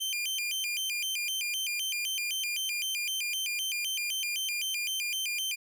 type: tone with vibrato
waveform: sawtooth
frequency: 2735 Hz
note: F7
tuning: 37 cents flat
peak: -27 dBFS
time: 0-5.56 s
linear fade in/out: 20 ms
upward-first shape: square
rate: 3.9 Hz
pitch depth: 220 cents each way
effects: none